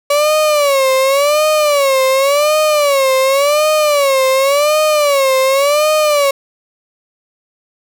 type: tone with vibrato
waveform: 35% pulse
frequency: 569 Hz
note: C#5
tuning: 45 cents sharp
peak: -8 dBFS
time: 0.1-6.31 s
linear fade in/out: 5 ms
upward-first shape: sine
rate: 0.9 Hz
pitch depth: 140 cents each way
effects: none